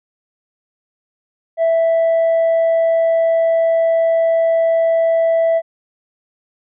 sine tone with tanh clipping, 659.3 Hz, E5, in tune, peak -12 dBFS, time 1.57-5.62 s, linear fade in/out 50 ms, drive 1 dB, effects none

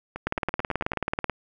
two click trains, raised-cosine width 0.5 ms, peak -10 / -18 dBFS, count 20 / 8, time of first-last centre 0.27-1.297 / 0.16-0.934 s, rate 18.5 / 9.04 Hz, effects none

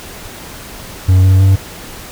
triangle tone with pitch steps, 93 / 94.63 / 96.28 Hz, F#2 / F#2 / G2, +9 / +39 / -31 cents, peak -3 dBFS, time 1.08-1.56 s, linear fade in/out 10 ms, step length 160 ms, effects pink hiss -31 dBFS RMS until 2.11 s

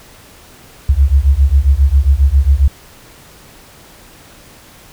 sine beating tone pair, 65.41 / 72.81 Hz, C2 / D2, 0 / -14 cents, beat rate 7.4 Hz, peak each -10 dBFS, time 0.89-2.68 s, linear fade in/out 5 ms, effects pink hiss -41 dBFS RMS until 4.92 s

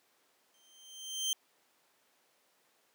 25% pulse tone with exponential growth, 3136 Hz, G7, in tune, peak -25 dBFS, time 0.54-1.33 s, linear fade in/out 1 ms, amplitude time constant 170 ms, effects pink hiss -70 dBFS RMS until 2.94 s + high-pass 400 Hz 12 dB/octave

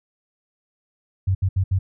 sine tone bursts at uneven times, 95 Hz, F#2, 46 cents sharp, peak -16 dBFS, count 4, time 1.27-1.35 / 1.42-1.49 / 1.56-1.64 / 1.71-1.79 s, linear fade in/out 10 ms, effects none

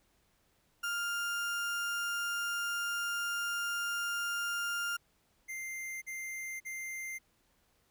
35% pulse tone, 1402 Hz, F6, 6 cents sharp, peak -31 dBFS, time 0.83-4.97 s, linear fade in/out 10 ms
square tone bursts, 2093 Hz, C7, in tune, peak -39 dBFS, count 3, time 5.48-7.188 s, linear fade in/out 20 ms, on 540 ms, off 44 ms
effects pink hiss -72 dBFS RMS until 7.9 s

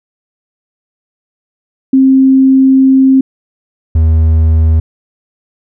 sine / triangle tone pair in turn, 265.5 / 79.87 Hz, C4 / D#2, +25 / +46 cents, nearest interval octave + major sixth, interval 2079 cents, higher first, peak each -3 dBFS, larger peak neither, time 1.93-3.21 / 3.95-4.8 s, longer first, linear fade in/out 5 ms, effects none

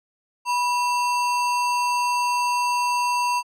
sine tone with sample-and-hold, 977 Hz, B5, 19 cents flat, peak -19 dBFS, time 0.45-3.43 s, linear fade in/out 50 ms, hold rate 3675 Hz, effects low-pass 9000 Hz 12 dB/octave

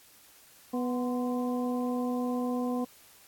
harmonic tone with a mistuned harmonic, 246.9 Hz, B3, in tune, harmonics 1 / 2 / 3 / 4, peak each -29 / -35 / -39 / -41 dBFS, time 0.73-2.85 s, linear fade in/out 10 ms, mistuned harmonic 4, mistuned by +77 cents, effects white hiss -57 dBFS RMS until 3.27 s + AAC 64 kbps

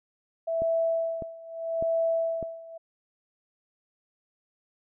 sine tone with tremolo, 659.3 Hz, E5, in tune, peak -22 dBFS, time 0.47-2.78 s, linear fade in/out 10 ms, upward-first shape sine, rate 0.8 Hz, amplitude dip 90%
click train, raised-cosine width 2 ms, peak -23 dBFS, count 4, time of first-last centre 0.62-2.427 s, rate 1.66 Hz
effects none

